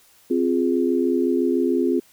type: chord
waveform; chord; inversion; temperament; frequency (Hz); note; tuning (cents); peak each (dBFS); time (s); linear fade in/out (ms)
sine; F minor; second; equal; 261.6 / 349.2 / 415.3; C4 / F4 / Ab4; 0 / 0 / 0; -21 / -21 / -24; 0.3-2; 10
effects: white hiss -55 dBFS RMS until 2.12 s